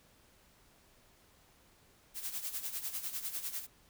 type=noise with tremolo; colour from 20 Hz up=blue; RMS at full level=-37 dBFS; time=2.14-3.67 s; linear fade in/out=50 ms; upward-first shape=sine; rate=10 Hz; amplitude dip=70%; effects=pink hiss -65 dBFS RMS until 3.89 s